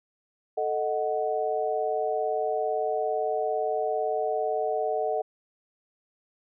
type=chord; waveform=sine; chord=D# diminished; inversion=second; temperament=equal; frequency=440 / 622.3 / 740 Hz; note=A4 / D#5 / F#5; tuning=0 / 0 / 0 cents; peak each=-29 dBFS; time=0.57-5.22 s; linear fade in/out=10 ms; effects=none